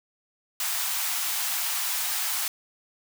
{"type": "high-pass noise", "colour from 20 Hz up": "white", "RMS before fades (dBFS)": -28, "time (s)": [0.6, 2.48], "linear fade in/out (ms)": 2, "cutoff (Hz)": 710, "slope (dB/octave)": 48, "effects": []}